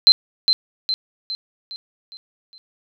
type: tone with echo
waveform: sine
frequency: 4100 Hz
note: C8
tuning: 36 cents flat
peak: -6 dBFS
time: 0.07-0.12 s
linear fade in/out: 0 ms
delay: 410 ms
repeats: 6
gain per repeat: -6 dB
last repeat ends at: 2.58 s
effects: none